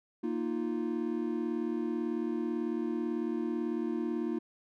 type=chord; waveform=triangle; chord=Bb suspended fourth; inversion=none; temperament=equal; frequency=233.1 / 311.1 / 349.2 Hz; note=Bb3 / Eb4 / F4; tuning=0 / 0 / 0 cents; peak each=-33 dBFS; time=0.23-4.39 s; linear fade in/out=10 ms; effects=none